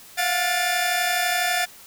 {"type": "tone cluster", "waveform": "sawtooth", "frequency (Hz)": [691, 723, 1756, 2398], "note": ["F5", "F#5", "A6", "D7"], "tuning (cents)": [-19, -40, -4, 36], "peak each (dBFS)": [-25, -21, -21, -26], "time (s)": [0.17, 1.66], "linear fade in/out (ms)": 20, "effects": ["white hiss -46 dBFS RMS until 1.86 s"]}